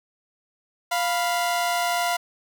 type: tone pair together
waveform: sawtooth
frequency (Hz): 698.5 / 986.2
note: F5 / B5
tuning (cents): 0 / -3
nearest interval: tritone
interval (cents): 597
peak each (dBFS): -19 / -24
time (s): 0.91-2.17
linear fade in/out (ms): 10
effects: none